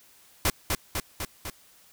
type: noise with echo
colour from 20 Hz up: pink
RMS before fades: -23 dBFS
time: 0.45-0.5 s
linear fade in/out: 2 ms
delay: 250 ms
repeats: 4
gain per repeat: -3 dB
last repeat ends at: 1.5 s
effects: white hiss -57 dBFS RMS until 1.92 s